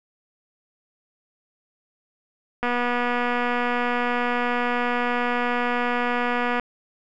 click train, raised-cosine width 0.5 ms, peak -10 dBFS, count 965, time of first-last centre 2.63-6.597 s, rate 243 Hz, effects none

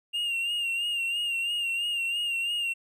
triangle tone with vibrato, 2794 Hz, F7, in tune, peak -25 dBFS, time 0.13-2.74 s, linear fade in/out 20 ms, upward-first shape sine, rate 3 Hz, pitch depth 48 cents each way, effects none

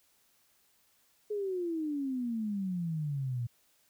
sine exponential sweep, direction down, 426.5 to 116.54 Hz, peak -31 dBFS, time 1.3-3.47 s, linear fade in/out 10 ms, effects white hiss -69 dBFS RMS until 3.89 s

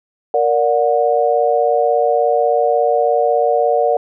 sine chord, Bb augmented, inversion none, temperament just, 466.2 / 582.7 / 728.4 Hz, Bb4 / D5 / F#5, 0 / -14 / -27 cents, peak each -16 dBFS, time 0.34-3.97 s, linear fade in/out 2 ms, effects none

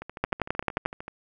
two click trains, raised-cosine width 0.5 ms, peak -22 / -9 dBFS, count 15 / 8, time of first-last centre 0.02-1.081 / 0.24-0.859 s, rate 13.2 / 11.3 Hz, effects none

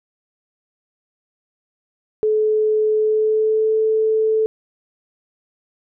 sine tone with pitch glide, 430.6 to 438.1 Hz, A4 to A4, -37 to -7 cents, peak -14 dBFS, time 2.23-4.46 s, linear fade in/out 0 ms, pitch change +30 cents, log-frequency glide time 2.97-3.75 s, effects none

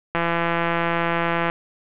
click train, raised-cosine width 0.5 ms, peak -7 dBFS, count 229, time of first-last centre 0.15-1.499 s, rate 169 Hz, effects resampled to 8000 Hz + 7-bit

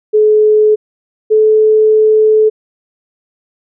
sine tone pair in turn, 427.3 / 432.8 Hz, G#4 / A4, +49 / -29 cents, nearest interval unison, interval 22 cents, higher second, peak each -5 dBFS, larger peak neither, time 0.13-0.76 / 1.3-2.5 s, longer second, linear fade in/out 20 ms, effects none

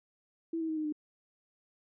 sine tone with pitch steps, 329.6 / 322.4 / 315.4 / 308.6 / 301.9 Hz, E4 / E4 / D#4 / D#4 / D4, 0 / -38 / +24 / -14 / +48 cents, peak -31 dBFS, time 0.53-0.925 s, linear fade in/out 5 ms, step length 79 ms, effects none

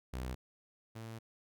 sawtooth tone pair in turn, 63.3 / 112.79 Hz, B1 / A2, +43 / +43 cents, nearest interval minor seventh, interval 1000 cents, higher second, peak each -34 / -40 dBFS, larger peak first, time 0.13-0.35 / 0.95-1.19 s, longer second, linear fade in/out 10 ms, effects none

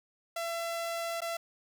sawtooth tone with dropouts, 673 Hz, E5, 36 cents sharp, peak -29 dBFS, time 0.36-1.37 s, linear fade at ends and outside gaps 5 ms, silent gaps 1.206-1.217 s, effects none

